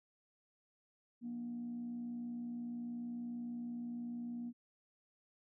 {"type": "tone with frequency modulation", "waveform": "sine", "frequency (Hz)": 238.6, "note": "A#3", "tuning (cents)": 41, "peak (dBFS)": -39, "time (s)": [1.21, 4.53], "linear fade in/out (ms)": 50, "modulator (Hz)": 60.8, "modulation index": 0.25, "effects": ["tanh soft clip ceiling -36 dBFS"]}